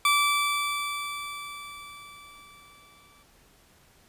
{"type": "tone with exponential decay", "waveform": "20% pulse", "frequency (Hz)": 1161, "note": "D6", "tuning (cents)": -20, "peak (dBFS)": -14, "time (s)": [0.05, 3.23], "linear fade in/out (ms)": 2, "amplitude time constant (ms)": 690, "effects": ["pink hiss -59 dBFS RMS until 4.08 s", "resampled to 32000 Hz"]}